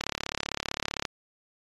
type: click train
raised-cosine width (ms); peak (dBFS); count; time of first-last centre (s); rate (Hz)
0.2; -11; 38; 0.01-1.052; 35.5
effects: AAC 32 kbps